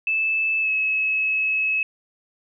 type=tone with pitch glide; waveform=sine; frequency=2625 to 2580 Hz; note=E7 to E7; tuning=-8 to -38 cents; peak=-19 dBFS; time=0.07-1.83 s; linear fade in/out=2 ms; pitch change=-30 cents; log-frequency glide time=0.61-0.69 s; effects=none